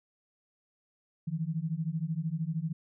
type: beating tone pair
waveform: sine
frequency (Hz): 154.8 / 167.8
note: D#3 / E3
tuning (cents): -9 / +31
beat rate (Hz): 13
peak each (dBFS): -33 / -33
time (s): 1.27-2.73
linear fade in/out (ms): 10
effects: none